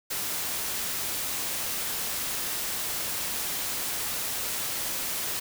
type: noise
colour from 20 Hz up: white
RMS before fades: -31 dBFS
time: 0.1-5.4 s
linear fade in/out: 10 ms
effects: none